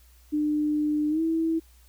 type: tone with pitch glide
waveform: sine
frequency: 300 to 325.3 Hz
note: D4 to E4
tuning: +37 to -23 cents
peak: -22 dBFS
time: 0.32-1.6 s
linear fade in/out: 20 ms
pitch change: +140 cents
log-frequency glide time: 1.09-1.21 s
effects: added 60 Hz sine -53 dBFS peak until 1.88 s + white hiss -61 dBFS RMS until 1.88 s